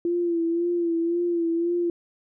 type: tone with vibrato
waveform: sine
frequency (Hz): 340.4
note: F4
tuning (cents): -44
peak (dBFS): -21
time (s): 0.05-1.9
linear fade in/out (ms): 2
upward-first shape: sine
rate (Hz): 1.9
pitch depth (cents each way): 44
effects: none